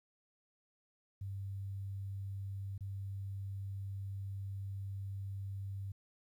sine tone with dropouts, 98 Hz, G2, in tune, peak -39 dBFS, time 1.21-5.92 s, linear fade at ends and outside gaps 5 ms, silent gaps 2.779-2.807 s, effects 12-bit

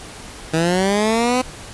15% pulse linear sweep, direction up, 157.7 to 257.1 Hz, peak -9 dBFS, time 0.53-1.42 s, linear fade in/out 10 ms, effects pink hiss -36 dBFS RMS until 1.73 s + resampled to 24000 Hz

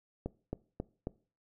click train, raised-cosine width 2 ms, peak -22 dBFS, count 4, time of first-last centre 0.26-1.071 s, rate 3.7 Hz, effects noise-tail reverb RT60 0.4 s tail -21 dB re dry

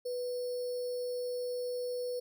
sine tone with sample-and-hold, 493.9 Hz, B4, in tune, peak -33 dBFS, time 0.05-2.2 s, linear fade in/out 10 ms, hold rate 4900 Hz, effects none

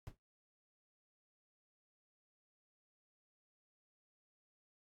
brown noise with exponential decay, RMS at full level -42 dBFS, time 0.07-0.17 s, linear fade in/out 0 ms, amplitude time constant 21 ms, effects noise-tail reverb RT60 0.2 s tail -26 dB re dry + AAC 64 kbps

